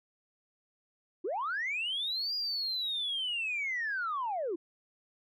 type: linear two-way sweep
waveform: sine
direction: up then down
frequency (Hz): 311.1 to 4887 to 311.1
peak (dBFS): -30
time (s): 1.24-4.56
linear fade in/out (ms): 10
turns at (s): 2.35
effects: tanh soft clip ceiling -27 dBFS